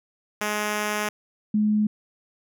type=tone pair in turn; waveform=5% pulse / sine; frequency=210 / 211.8 Hz; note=G#3 / G#3; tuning=+19 / +34 cents; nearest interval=unison; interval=15 cents; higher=second; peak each=-13 / -18 dBFS; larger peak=first; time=0.41-1.09 / 1.54-1.87 s; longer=first; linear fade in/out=5 ms; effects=none